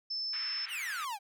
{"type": "tone", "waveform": "sine", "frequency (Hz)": 5274, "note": "E8", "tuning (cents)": 0, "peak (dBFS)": -33, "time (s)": [0.1, 0.66], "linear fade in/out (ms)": 10}
{"type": "band-pass noise", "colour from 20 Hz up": "white", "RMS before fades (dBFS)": -45, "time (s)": [0.33, 1.05], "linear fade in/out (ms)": 5, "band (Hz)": [1400, 2600], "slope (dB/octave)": 24}
{"type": "exponential sweep", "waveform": "45% pulse", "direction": "down", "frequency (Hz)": [3200, 768], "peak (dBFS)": -35, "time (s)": [0.68, 1.19], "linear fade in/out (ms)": 50}
{"effects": []}